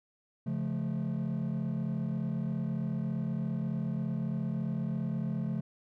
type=chord; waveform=triangle; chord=Db augmented; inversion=none; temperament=just; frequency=138.59 / 173.24 / 216.5 Hz; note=Db3 / F3 / A3; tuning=0 / -14 / -28 cents; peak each=-32 dBFS; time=0.46-5.61 s; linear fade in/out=10 ms; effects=tanh soft clip ceiling -24 dBFS